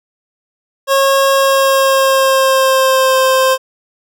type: tone with pitch glide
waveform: 25% pulse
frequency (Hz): 545 to 524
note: C#5 to C5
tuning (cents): -29 to +2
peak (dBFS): -5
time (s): 0.87-3.58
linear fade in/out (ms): 50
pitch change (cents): -69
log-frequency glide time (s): 1.32-3.16
effects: none